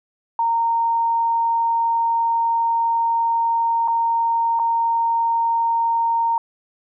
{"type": "tone with dropouts", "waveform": "sine", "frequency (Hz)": 923, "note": "A#5", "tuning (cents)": -17, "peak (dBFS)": -16, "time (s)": [0.39, 6.38], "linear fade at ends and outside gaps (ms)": 2, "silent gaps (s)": [[3.877, 3.881], [4.592, 4.596]], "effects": []}